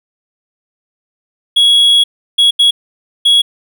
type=tone bursts at uneven times; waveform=triangle; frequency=3336 Hz; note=G#7; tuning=7 cents sharp; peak=-4 dBFS; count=4; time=1.56-2.04 / 2.38-2.51 / 2.59-2.71 / 3.25-3.42 s; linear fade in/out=10 ms; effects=none